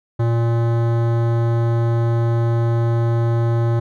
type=tone with hard clipping; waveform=sine; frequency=116.54 Hz; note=A#2; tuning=in tune; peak=-17 dBFS; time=0.19-3.8 s; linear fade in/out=10 ms; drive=17 dB; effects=none